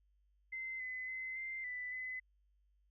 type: tone with pitch steps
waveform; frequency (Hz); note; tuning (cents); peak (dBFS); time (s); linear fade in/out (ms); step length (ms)
sine; 2067 / 2025 / 2049 / 2085 / 1990 / 2021; C7 / B6 / C7 / C7 / B6 / B6; -22 / +43 / -37 / -7 / +13 / +39; -40; 0.52-2.2; 10; 280
effects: added 50 Hz sine -70 dBFS peak until 2.9 s